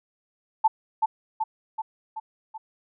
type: tone with echo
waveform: sine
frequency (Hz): 880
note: A5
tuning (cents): 0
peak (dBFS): -14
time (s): 0.64-0.68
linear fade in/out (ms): 10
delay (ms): 380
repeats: 5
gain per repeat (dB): -4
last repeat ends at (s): 2.58
effects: none